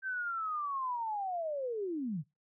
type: linear sweep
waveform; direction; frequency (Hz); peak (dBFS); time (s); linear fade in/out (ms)
sine; down; 1568 to 130.81; -33; 0.02-2.24; 50
effects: noise-tail reverb RT60 0.2 s tail -20 dB re dry